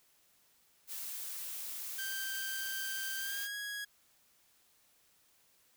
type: noise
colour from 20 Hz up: blue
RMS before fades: -42 dBFS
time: 0.87-3.49 s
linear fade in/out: 50 ms
type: tone with pitch glide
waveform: sawtooth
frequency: 1568 to 1659.3 Hz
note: G6 to G#6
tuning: 0 to -2 cents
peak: -35 dBFS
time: 1.98-3.85 s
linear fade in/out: 10 ms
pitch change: +98 cents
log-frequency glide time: 3.19-3.55 s
effects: white hiss -69 dBFS RMS until 5.76 s